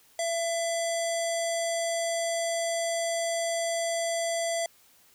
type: tone with low-pass filter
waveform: square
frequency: 670 Hz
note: E5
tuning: 28 cents sharp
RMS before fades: -29 dBFS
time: 0.19-4.66 s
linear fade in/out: 2 ms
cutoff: 8100 Hz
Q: 4
effects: white hiss -60 dBFS RMS until 5.14 s